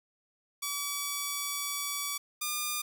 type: tone pair in turn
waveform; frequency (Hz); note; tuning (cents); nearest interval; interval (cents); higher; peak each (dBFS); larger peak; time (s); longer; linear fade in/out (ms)
5% pulse; 1144 / 1207.1; D6 / D6; -46 / +47; minor second; 93; second; -20 / -19; second; 0.62-2.18 / 2.41-2.82; first; 10
effects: none